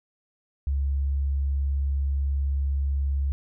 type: tone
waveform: sine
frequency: 69.3 Hz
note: C#2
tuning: in tune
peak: -22 dBFS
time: 0.67-3.32 s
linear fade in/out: 0 ms
effects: none